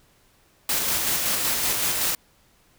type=noise with tremolo; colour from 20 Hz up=white; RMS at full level=-23 dBFS; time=0.69-2.15 s; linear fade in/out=2 ms; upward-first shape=square; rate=5.3 Hz; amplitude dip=25%; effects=pink hiss -60 dBFS RMS until 2.78 s